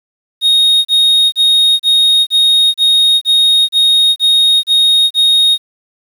triangle tone bursts, 3729 Hz, A#7, in tune, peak -5 dBFS, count 11, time 0.41-5.58 s, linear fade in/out 50 ms, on 440 ms, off 33 ms, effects 7-bit

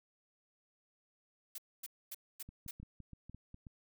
blue noise bursts, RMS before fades -44 dBFS, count 5, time 1.55-2.71 s, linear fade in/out 5 ms, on 32 ms, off 250 ms
clicks, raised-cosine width 5 ms, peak -38 dBFS, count 10, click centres 2.49 / 2.663 / 2.8 / 2.83 / 3.003 / 3.133 / 3.296 / 3.346 / 3.544 / 3.668 s
effects none

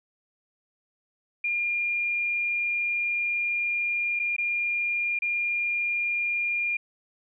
sine tone with dropouts, 2409 Hz, D7, 43 cents sharp, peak -24 dBFS, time 1.44-6.77 s, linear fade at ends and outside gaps 5 ms, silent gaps 4.193-4.197 / 4.365-4.382 / 5.19-5.22 s, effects none

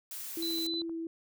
blue noise, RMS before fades -41 dBFS, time 0.11-0.67 s, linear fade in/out 2 ms
sine tone with vibrato, 330.8 Hz, E4, 6 cents sharp, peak -34 dBFS, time 0.37-1.07 s, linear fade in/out 2 ms, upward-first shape sine, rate 2.8 Hz, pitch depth 11 cents each way
sine tone, 4010 Hz, B7, 26 cents sharp, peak -33 dBFS, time 0.42-0.82 s, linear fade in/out 5 ms
click train, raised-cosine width 1 ms, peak -39 dBFS, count 7, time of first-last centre 0.43-0.895 s, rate 12.9 Hz
effects none

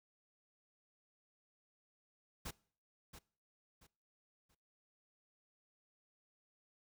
pink noise with echo, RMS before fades -44 dBFS, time 2.45-2.51 s, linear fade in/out 10 ms, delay 680 ms, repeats 3, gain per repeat -10 dB, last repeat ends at 4.55 s, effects noise-tail reverb RT60 0.5 s tail -23 dB re dry

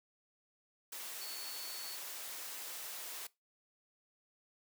sine tone in noise, 4435 Hz, C#8, in tune, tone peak -46 dBFS, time 1.21-1.96 s, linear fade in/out 5 ms, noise white, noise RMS -45 dBFS, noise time 0.92-3.27 s, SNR -4 dB, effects noise-tail reverb RT60 0.2 s tail -20 dB re dry + high-pass 400 Hz 12 dB/octave

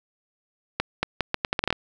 accelerating click train, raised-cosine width 0.3 ms, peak -6 dBFS, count 11, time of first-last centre 0.8-1.727 s, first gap 230 ms, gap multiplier 0.77, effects none

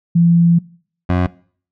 sine / 20% pulse tone pair in turn, 170 / 89.88 Hz, F3 / F#2, -46 / -50 cents, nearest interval major seventh, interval 1104 cents, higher first, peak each -8 dBFS, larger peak neither, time 0.15-0.59 / 1.09-1.27 s, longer first, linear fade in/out 10 ms, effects noise-tail reverb RT60 0.5 s tail -22 dB re dry + low-pass 2000 Hz 12 dB/octave

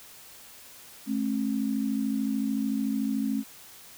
sine tone pair together, 216.4 / 270 Hz, A3 / C#4, -29 / -45 cents, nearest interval major third, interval 384 cents, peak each -28 dBFS, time 1.06-3.44 s, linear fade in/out 50 ms, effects white hiss -49 dBFS RMS until 3.97 s

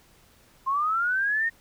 sine linear sweep, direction up, 1047 to 1864.7 Hz, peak -22 dBFS, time 0.66-1.5 s, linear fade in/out 20 ms, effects pink hiss -58 dBFS RMS until 1.6 s

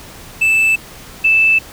triangle / sine tone pair in turn, 2637 / 2637 Hz, E7 / E7, 0 / 0 cents, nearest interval unison, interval 0 cents, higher neither, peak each -8 dBFS, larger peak neither, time 0.41-0.76 / 1.24-1.59 s, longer neither, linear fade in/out 10 ms, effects pink hiss -36 dBFS RMS until 1.72 s

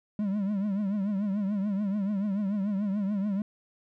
triangle tone with vibrato, 201.3 Hz, G3, 46 cents sharp, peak -24 dBFS, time 0.19-3.42 s, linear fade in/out 2 ms, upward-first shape triangle, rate 6.9 Hz, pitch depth 120 cents each way, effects none

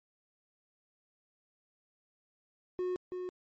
triangle tone with echo, 363.9 Hz, F#4, 29 cents flat, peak -29 dBFS, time 2.79-2.96 s, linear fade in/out 0 ms, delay 330 ms, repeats 1, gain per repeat -5 dB, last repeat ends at 3.29 s, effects MP3 32 kbps

